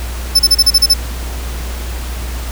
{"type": "tone bursts", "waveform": "40% pulse", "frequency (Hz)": 5274, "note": "E8", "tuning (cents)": 0, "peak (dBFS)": -4, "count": 8, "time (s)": [0.35, 0.94], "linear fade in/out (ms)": 10, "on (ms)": 44, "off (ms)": 34, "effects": ["added 60 Hz sine -20 dBFS peak until 2.51 s", "pink hiss -29 dBFS RMS until 2.51 s"]}